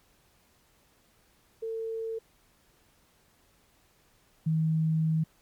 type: tone pair in turn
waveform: sine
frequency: 450 / 159.1 Hz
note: A4 / D#3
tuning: +39 / +39 cents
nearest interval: octave + tritone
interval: 1800 cents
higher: first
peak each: -31 / -23 dBFS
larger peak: second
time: 1.62-2.19 / 4.46-5.24 s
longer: second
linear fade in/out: 10 ms
effects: pink hiss -65 dBFS RMS until 5.41 s + MP3 96 kbps